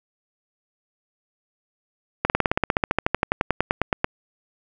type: slowing click train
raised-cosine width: 0.5 ms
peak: -3 dBFS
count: 24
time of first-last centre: 2.25-4.044 s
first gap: 49 ms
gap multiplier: 1.04
effects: none